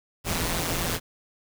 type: noise with amplitude modulation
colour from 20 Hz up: pink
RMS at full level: -24 dBFS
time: 0.24-1 s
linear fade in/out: 50 ms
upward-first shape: sine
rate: 169 Hz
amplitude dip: 75%
effects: none